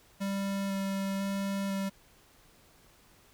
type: tone with vibrato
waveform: square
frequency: 196 Hz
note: G3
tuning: in tune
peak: -31 dBFS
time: 0.2-1.9 s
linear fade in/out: 20 ms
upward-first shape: square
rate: 1 Hz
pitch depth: 8 cents each way
effects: pink hiss -61 dBFS RMS until 3.33 s